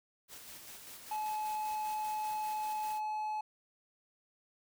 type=noise with tremolo; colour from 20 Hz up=white; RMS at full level=-49 dBFS; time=0.28-3.01 s; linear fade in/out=50 ms; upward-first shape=square; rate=5.1 Hz; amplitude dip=30%
type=tone; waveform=triangle; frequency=856 Hz; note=A5; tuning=48 cents flat; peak=-32 dBFS; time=1.11-3.41 s; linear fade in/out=5 ms
effects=none